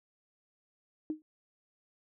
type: tone with exponential decay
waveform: sine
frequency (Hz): 309.7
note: D#4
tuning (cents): -8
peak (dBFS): -28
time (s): 1.1-1.22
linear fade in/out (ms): 1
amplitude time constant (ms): 26
effects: none